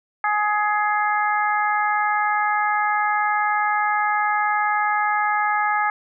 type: harmonic tone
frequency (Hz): 419.2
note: G#4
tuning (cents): +16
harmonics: 2 / 3 / 4 / 5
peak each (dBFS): -21 / -23 / -25 / -28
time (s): 0.24-5.9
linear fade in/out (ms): 2
effects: none